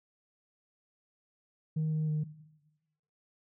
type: tone with pitch steps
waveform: sine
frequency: 156.4 / 155.4 / 152.9 Hz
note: D#3 / D#3 / D#3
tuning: +9 / -2 / -30 cents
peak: -26 dBFS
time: 1.76-2.24 s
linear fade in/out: 10 ms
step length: 160 ms
effects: noise-tail reverb RT60 1.0 s tail -17 dB re dry + tanh soft clip ceiling -26 dBFS